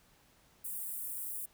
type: high-pass noise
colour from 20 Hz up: white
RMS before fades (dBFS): -40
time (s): 0.64-1.46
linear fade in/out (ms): 10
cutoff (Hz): 8600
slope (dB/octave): 48
effects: pink hiss -66 dBFS RMS until 1.53 s